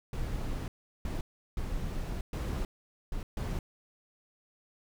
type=noise bursts at uneven times; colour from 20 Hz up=brown; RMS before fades=-34 dBFS; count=6; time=0.13-0.68 / 1.05-1.21 / 1.57-2.21 / 2.33-2.65 / 3.12-3.23 / 3.37-3.59 s; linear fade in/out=2 ms; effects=none